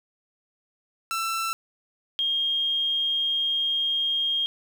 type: tone pair in turn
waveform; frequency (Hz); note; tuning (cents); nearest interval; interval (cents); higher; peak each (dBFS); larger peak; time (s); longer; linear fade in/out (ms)
sawtooth / sine; 1337 / 3230; E6 / G#7; +24 / -49; octave + minor third; 1527; second; -22; neither; 1.11-1.53 / 2.19-4.46; second; 0
effects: 9-bit